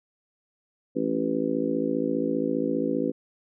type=harmonic tone with a mistuned harmonic; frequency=55 Hz; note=A1; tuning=in tune; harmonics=3 / 4 / 5 / 6 / 7 / 8 / 9; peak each=-37 / -32 / -27 / -32 / -31 / -41 / -30 dBFS; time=0.95-3.12 s; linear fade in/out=20 ms; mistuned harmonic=3; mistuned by=+20 cents; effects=none